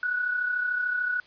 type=tone pair together; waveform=sine; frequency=1469.5 / 1503 Hz; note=F#6 / F#6; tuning=-12 / +27 cents; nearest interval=unison; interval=39 cents; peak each=-25 / -34 dBFS; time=0.03-1.2 s; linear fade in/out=2 ms; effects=white hiss -55 dBFS RMS until 1.26 s + resampled to 11025 Hz